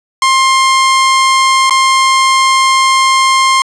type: tone with dropouts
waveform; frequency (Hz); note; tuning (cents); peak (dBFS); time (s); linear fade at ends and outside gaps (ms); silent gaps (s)
sawtooth; 1059; C6; +21; -3; 0.22-3.62; 2; 1.697-1.707
effects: resampled to 22050 Hz + 7-bit